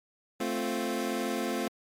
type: chord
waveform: 25% pulse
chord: F major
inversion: first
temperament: equal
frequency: 220 / 261.6 / 349.2 Hz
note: A3 / C4 / F4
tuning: 0 / 0 / 0 cents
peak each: -30 dBFS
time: 0.4-1.68 s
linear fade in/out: 5 ms
effects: MP3 64 kbps